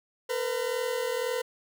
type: tone pair together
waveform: 40% pulse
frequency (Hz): 460.6 / 502.5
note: A#4 / B4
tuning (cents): -21 / +30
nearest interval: major second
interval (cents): 151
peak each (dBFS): -31 / -29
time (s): 0.29-1.42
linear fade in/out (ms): 10
effects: none